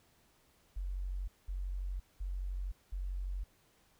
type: tone bursts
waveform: sine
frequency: 46.25 Hz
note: F#1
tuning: in tune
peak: -35 dBFS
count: 4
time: 0.76-3.44 s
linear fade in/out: 10 ms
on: 520 ms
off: 200 ms
effects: pink hiss -69 dBFS RMS until 3.99 s